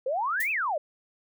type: exponential two-way sweep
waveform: sine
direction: up then down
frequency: 492.2 to 2667 to 555 Hz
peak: -25 dBFS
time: 0.06-0.78 s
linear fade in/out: 5 ms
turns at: 0.51 s
type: noise with exponential decay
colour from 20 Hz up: violet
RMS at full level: -29 dBFS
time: 0.4-0.55 s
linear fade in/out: 5 ms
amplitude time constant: 32 ms
effects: none